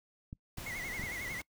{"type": "clicks", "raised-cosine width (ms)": 5, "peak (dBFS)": -30, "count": 4, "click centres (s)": [0.329, 0.584, 0.996, 1.038]}
{"type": "noise", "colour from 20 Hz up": "pink", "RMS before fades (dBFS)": -45, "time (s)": [0.57, 1.42], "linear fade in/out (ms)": 5}
{"type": "tone with vibrato", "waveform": "triangle", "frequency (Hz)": 2061, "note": "C7", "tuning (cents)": -27, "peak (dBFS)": -37, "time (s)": [0.66, 1.41], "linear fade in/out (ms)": 5, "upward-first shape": "sine", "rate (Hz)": 11, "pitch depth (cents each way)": 110}
{"effects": ["noise-tail reverb RT60 0.1 s tail -23 dB re dry"]}